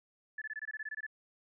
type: tone bursts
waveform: sine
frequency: 1732 Hz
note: A6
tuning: 28 cents flat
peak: -37 dBFS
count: 12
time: 0.38-1.066 s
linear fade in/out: 5 ms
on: 37 ms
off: 22 ms
effects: none